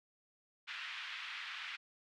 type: band-pass noise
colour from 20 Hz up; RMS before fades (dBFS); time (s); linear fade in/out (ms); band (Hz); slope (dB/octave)
white; -45; 0.67-1.77; 20; 1300 to 3200; 24
effects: none